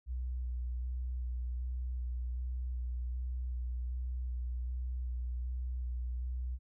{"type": "tone with vibrato", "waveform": "sine", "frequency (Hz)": 61.7, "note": "B1", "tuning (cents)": -1, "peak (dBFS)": -34, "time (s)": [0.06, 6.59], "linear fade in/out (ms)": 50, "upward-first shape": "square", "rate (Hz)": 1.3, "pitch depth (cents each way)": 16, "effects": []}